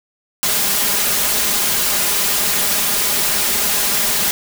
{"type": "noise with comb filter", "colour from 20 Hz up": "white", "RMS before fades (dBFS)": -17, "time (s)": [0.43, 4.31], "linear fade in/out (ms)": 0, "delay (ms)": 4.9, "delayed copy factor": 0.6, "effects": []}